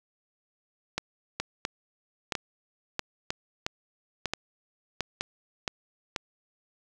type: two click trains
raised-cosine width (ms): 0.2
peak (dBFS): -12 / -11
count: 6 / 8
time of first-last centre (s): 1.4-6.162 / 0.98-5.678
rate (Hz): 1.05 / 1.49
effects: none